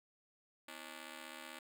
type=ring-modulated tone; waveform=5% pulse; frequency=290.6 Hz; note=D4; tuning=18 cents flat; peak=-34 dBFS; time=0.68-1.59 s; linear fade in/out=5 ms; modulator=37.9 Hz; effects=none